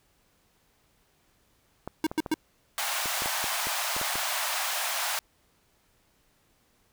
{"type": "clicks", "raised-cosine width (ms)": 1, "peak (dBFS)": -20, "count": 11, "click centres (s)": [1.876, 2.115, 2.262, 3.058, 3.221, 3.259, 3.442, 3.67, 3.965, 4.014, 4.156]}
{"type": "tone bursts", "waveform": "square", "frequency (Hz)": 314.4, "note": "D#4", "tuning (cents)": 18, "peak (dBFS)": -23, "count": 3, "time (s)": [2.04, 2.341], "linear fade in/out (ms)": 2, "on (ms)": 27, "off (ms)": 110}
{"type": "high-pass noise", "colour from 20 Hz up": "pink", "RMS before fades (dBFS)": -30, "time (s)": [2.78, 5.19], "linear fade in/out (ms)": 0, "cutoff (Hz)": 650, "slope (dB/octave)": 48}
{"effects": ["pink hiss -67 dBFS RMS until 6.92 s"]}